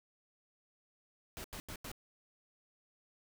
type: noise bursts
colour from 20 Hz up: pink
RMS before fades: -45 dBFS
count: 4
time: 1.37-1.916 s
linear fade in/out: 0 ms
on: 72 ms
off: 86 ms
effects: none